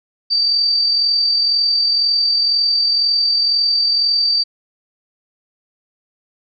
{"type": "tone with amplitude modulation", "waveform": "sine", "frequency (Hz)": 4638, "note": "D8", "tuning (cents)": -22, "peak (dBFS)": -11, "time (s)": [0.3, 4.44], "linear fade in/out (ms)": 20, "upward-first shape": "sine", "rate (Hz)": 42, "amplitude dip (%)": 35, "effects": []}